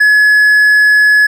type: tone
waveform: triangle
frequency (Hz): 1698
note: G#6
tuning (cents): +38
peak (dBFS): -3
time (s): 0-1.27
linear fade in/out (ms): 10
effects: none